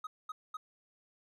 triangle tone bursts, 1262 Hz, D#6, 24 cents sharp, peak -36 dBFS, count 3, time 0.04-0.57 s, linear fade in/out 5 ms, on 30 ms, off 220 ms, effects none

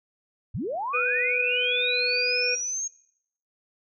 sine linear sweep, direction up, 65.41 to 6580 Hz, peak -27 dBFS, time 0.54-2.88 s, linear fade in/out 10 ms
harmonic tone, 493.9 Hz, B4, in tune, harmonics 1 / 3 / 5, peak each -29 / -35 / -23 dBFS, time 0.93-2.56 s, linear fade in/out 20 ms
effects noise-tail reverb RT60 0.7 s tail -22 dB re dry

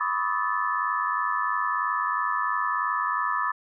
sine tone cluster, 992 / 1103 / 1202 / 1285 / 1743 Hz, B5 / C#6 / D6 / E6 / A6, +7 / -9 / +40 / -45 / -17 cents, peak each -30 dBFS, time 0-3.52 s, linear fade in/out 10 ms, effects none

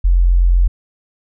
sine tone, 44 Hz, F1, 14 cents sharp, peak -8 dBFS, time 0.04-0.68 s, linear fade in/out 10 ms, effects none

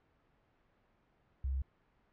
sine tone, 66.6 Hz, C2, 31 cents sharp, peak -32 dBFS, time 1.44-1.62 s, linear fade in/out 5 ms, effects pink hiss -72 dBFS RMS until 2.12 s + low-pass 2000 Hz 12 dB/octave

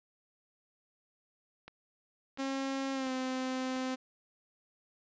click train, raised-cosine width 0.3 ms, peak -31 dBFS, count 4, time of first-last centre 1.68-3.763 s, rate 1.44 Hz
sawtooth tone with pitch glide, 270 to 258.7 Hz, C#4 to C4, -45 to -19 cents, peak -29 dBFS, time 2.38-3.96 s, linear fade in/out 20 ms, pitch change -74 cents, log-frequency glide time 2.93-3.11 s
effects resampled to 16000 Hz

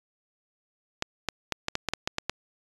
clicks, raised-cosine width 0.2 ms, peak -9 dBFS, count 10, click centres 1.024 / 1.287 / 1.523 / 1.684 / 1.754 / 1.887 / 1.936 / 2.075 / 2.184 / 2.296 s, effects resampled to 24000 Hz

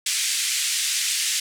white band-pass noise, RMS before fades -24 dBFS, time 0.06-1.4 s, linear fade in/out 5 ms, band 2000 to 9200 Hz, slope 24 dB/octave, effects none

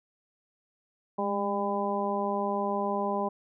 harmonic tone with a mistuned harmonic, 200.7 Hz, G3, 41 cents sharp, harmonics 1 / 2 / 3 / 4 / 5, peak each -33 / -33 / -33 / -33 / -33 dBFS, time 1.18-3.29 s, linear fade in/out 10 ms, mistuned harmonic 1, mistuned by +39 cents, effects none

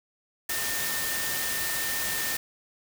sine tone in noise, 1812 Hz, A#6, 50 cents flat, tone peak -34 dBFS, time 0.49-2.37 s, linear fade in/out 5 ms, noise white, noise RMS -30 dBFS, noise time 0.49-2.37 s, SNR -7 dB, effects none

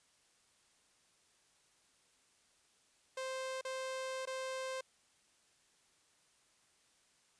sawtooth tone with dropouts, 523.3 Hz, C5, in tune, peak -35 dBFS, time 3.17-4.81 s, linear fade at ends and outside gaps 5 ms, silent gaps 3.612-3.649 / 4.255-4.272 s, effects white hiss -71 dBFS RMS until 7.39 s + resampled to 22050 Hz

